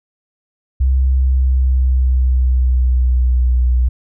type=tone with pitch glide; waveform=sine; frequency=65.41 to 61.74 Hz; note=C2 to B1; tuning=0 to 0 cents; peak=-10 dBFS; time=0.8-3.89 s; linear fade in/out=10 ms; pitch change=-100 cents; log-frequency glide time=1.06-3.56 s; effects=none